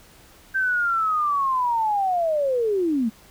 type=linear sweep; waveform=sine; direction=down; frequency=1570 to 210 Hz; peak=-19 dBFS; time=0.54-3.1 s; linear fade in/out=20 ms; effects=pink hiss -51 dBFS RMS until 3.3 s